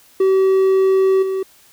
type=tone with level steps; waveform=triangle; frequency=382.3 Hz; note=G4; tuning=43 cents flat; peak=-9 / -16 dBFS; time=0.2-1.43 s; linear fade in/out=5 ms; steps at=1.22 s; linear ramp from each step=10 ms; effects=white hiss -50 dBFS RMS until 1.72 s